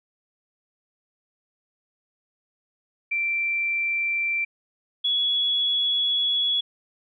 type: tone pair in turn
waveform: sine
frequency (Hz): 2349 / 3373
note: D7 / G#7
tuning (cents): 0 / +26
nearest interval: tritone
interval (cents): 626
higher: second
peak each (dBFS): -22 / -20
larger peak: second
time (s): 3.11-4.45 / 5.04-6.61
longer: second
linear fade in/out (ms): 10
effects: none